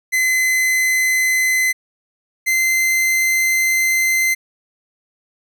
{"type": "tone pair in turn", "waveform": "45% pulse", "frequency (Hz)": [2040, 2071], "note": ["C7", "C7"], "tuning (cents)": [-44, -18], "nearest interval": "unison", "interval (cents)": 26, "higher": "second", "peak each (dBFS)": -14, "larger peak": "neither", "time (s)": [[0.12, 1.73], [2.46, 4.35]], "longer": "second", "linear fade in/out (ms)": 20, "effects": []}